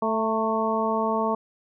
harmonic tone with a mistuned harmonic, 220.8 Hz, A3, 6 cents sharp, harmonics 1 / 2 / 3 / 4 / 5, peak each -28 / -28 / -28 / -28 / -28 dBFS, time 0.02-1.35 s, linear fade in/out 5 ms, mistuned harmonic 4, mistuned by +33 cents, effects none

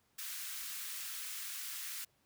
white high-pass noise, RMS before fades -43 dBFS, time 0.18-2.05 s, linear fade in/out 10 ms, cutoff 1300 Hz, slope 24 dB/octave, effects pink hiss -74 dBFS RMS until 2.25 s + high-pass 60 Hz 12 dB/octave

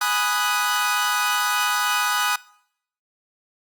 sawtooth chord, G# minor seventh, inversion none, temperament equal, 830.6 / 987.8 / 1244.5 / 1480 Hz, G#5 / B5 / D#6 / F#6, 0 / 0 / 0 / 0 cents, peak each -24 / -24 / -20 / -21 dBFS, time 0.01-2.36 s, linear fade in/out 5 ms, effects noise-tail reverb RT60 0.7 s tail -22 dB re dry + Opus 48 kbps

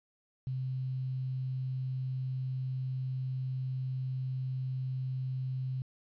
sine tone with quantisation, 130 Hz, C3, 11 cents flat, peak -32 dBFS, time 0.47-5.82 s, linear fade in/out 0 ms, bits 10, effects resampled to 11025 Hz

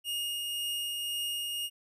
45% pulse tone with tremolo, 2850 Hz, F7, 34 cents sharp, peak -31 dBFS, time 0.04-1.7 s, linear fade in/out 50 ms, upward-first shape triangle, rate 1.9 Hz, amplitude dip 25%, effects none

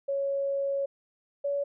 sine tone pair in turn, 554.4 / 566 Hz, C#5 / C#5, 0 / +36 cents, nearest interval unison, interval 36 cents, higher second, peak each -26 dBFS, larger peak neither, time 0.08-0.86 / 1.44-1.64 s, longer first, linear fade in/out 10 ms, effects none

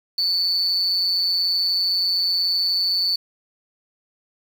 triangle tone with amplitude modulation, 4486 Hz, C#8, 20 cents sharp, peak -12 dBFS, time 0.18-3.16 s, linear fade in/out 5 ms, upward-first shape sine, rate 181 Hz, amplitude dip 80%, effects tanh soft clip ceiling -13 dBFS + 7-bit

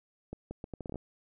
accelerating click train, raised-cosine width 2 ms, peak -26 dBFS, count 10, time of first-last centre 0.33-0.957 s, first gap 180 ms, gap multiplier 0.73, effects none

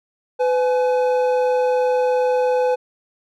triangle tone pair together, 503 / 845.9 Hz, B4 / G#5, +32 / +32 cents, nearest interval major sixth, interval 900 cents, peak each -14 / -21 dBFS, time 0.39-2.76 s, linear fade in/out 20 ms, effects none

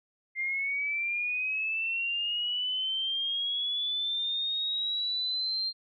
sine linear sweep, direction up, 2093 to 4192 Hz, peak -28 dBFS, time 0.35-5.73 s, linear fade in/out 50 ms, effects none

